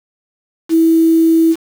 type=tone with quantisation; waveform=sine; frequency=326.5 Hz; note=E4; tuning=17 cents flat; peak=-7 dBFS; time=0.69-1.56 s; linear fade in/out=50 ms; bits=5; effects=none